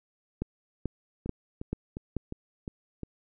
two click trains, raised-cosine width 3 ms, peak -23 / -17 dBFS, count 6 / 5, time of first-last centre 1.26-3.033 / 0.42-2.167 s, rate 2.82 / 2.29 Hz, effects none

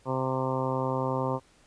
harmonic tone, 130.81 Hz, C3, in tune, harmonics 1 / 2 / 3 / 4 / 5 / 6 / 7 / 8 / 9, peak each -32 / -34 / -35 / -32 / -39 / -40 / -34 / -36 / -41 dBFS, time 0.05-1.4 s, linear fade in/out 50 ms, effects pink hiss -61 dBFS RMS until 1.66 s + resampled to 22050 Hz

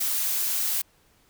blue noise, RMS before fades -26 dBFS, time 0-0.82 s, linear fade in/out 10 ms, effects pink hiss -62 dBFS RMS until 1.29 s

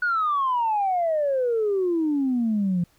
sine exponential sweep, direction down, 1480 to 170 Hz, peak -19 dBFS, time 0.02-2.84 s, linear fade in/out 5 ms, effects tanh soft clip ceiling -16 dBFS + pink hiss -62 dBFS RMS until 2.98 s

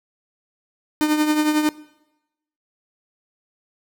45% pulse tone with tremolo, 303.9 Hz, D#4, 41 cents flat, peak -14 dBFS, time 1.01-1.69 s, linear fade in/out 0 ms, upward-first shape triangle, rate 11 Hz, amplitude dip 65%, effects noise-tail reverb RT60 0.9 s tail -20 dB re dry

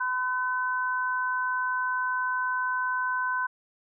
sine tone pair together, 1012.5 / 1517 Hz, B5 / F#6, +43 / +43 cents, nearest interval perfect fifth, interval 700 cents, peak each -28 dBFS, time 0-3.47 s, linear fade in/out 10 ms, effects none

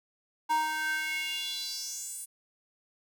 square tone with high-pass filter sweep, 311.1 Hz, D#4, in tune, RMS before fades -33 dBFS, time 0.49-2.26 s, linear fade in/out 20 ms, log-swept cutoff 870 to 9700 Hz, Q 4.4, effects none

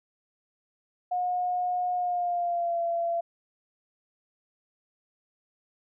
sine tone with pitch glide, 721 to 680.5 Hz, F#5 to F5, -45 to -45 cents, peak -25 dBFS, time 1.11-3.21 s, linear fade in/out 10 ms, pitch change -100 cents, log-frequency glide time 1.94-2.8 s, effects none

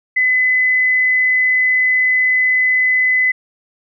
sine tone, 2016 Hz, B6, 35 cents sharp, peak -11 dBFS, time 0.16-3.32 s, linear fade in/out 10 ms, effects none

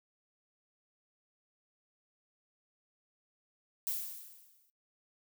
violet noise with exponential decay, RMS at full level -33 dBFS, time 3.87-4.7 s, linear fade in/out 0 ms, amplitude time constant 180 ms, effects noise-tail reverb RT60 0.2 s tail -24 dB re dry

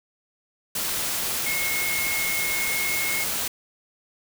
sine tone in noise, 2167 Hz, C#7, 40 cents flat, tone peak -26 dBFS, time 1.46-3.24 s, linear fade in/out 5 ms, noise white, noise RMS -27 dBFS, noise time 0.75-3.48 s, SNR -2 dB, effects none

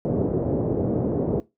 white low-pass noise, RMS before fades -23 dBFS, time 0.05-1.4 s, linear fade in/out 0 ms, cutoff 480 Hz, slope 24 dB/octave, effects noise-tail reverb RT60 0.2 s tail -18 dB re dry + high-pass 80 Hz 12 dB/octave

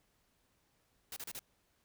white noise bursts, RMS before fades -44 dBFS, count 4, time 1.12-1.392 s, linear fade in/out 2 ms, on 44 ms, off 32 ms, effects pink hiss -75 dBFS RMS until 1.84 s

